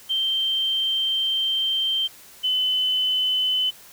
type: tone pair in turn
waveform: sine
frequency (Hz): 3136 / 3027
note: G7 / F#7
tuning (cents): 0 / +39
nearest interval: minor second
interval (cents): 61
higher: first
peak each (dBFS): -20 / -19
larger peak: second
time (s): 0.09-2.08 / 2.43-3.71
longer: first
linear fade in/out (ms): 20
effects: white hiss -47 dBFS RMS until 3.92 s